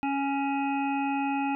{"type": "harmonic tone with a mistuned harmonic", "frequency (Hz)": 277.2, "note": "C#4", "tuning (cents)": 0, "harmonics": [1, 3, 5, 7, 9, 10], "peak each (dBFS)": [-28, -29, -41, -47, -37, -48], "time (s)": [0.03, 1.55], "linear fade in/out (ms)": 0, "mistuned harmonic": 9, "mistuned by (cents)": 19, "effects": []}